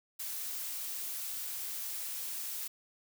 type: noise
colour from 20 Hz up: blue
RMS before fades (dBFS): -39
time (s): 0.19-2.68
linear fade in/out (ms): 10
effects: none